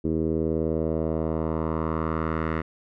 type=tone with low-pass filter sweep; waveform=10% pulse; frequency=80 Hz; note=D#2; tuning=49 cents sharp; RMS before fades=-26 dBFS; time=0.04-2.62 s; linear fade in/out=10 ms; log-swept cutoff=350 to 1700 Hz; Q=2.2; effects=none